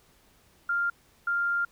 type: tone pair in turn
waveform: sine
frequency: 1396.9 / 1396.9 Hz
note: F6 / F6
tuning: 0 / 0 cents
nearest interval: unison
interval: 0 cents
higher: neither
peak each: -24 / -24 dBFS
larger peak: neither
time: 0.69-0.9 / 1.27-1.65 s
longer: second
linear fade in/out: 5 ms
effects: pink hiss -62 dBFS RMS until 1.71 s